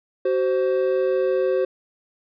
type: tone pair together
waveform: triangle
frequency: 377.3 / 523.3 Hz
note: F#4 / C5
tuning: +34 / 0 cents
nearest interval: tritone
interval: 566 cents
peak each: -19 dBFS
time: 0.25-1.65 s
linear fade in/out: 5 ms
effects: resampled to 11025 Hz